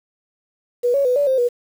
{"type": "tone with pitch steps", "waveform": "sine", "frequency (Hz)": [486.3, 558, 498.5, 575, 525, 484.4], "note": ["B4", "C#5", "B4", "D5", "C5", "B4"], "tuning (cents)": [-27, 11, 16, -37, 6, -34], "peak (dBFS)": -14, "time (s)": [0.83, 1.49], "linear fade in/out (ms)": 20, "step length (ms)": 110, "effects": ["7-bit"]}